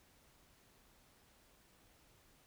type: silence
effects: pink hiss -68 dBFS RMS until 2.46 s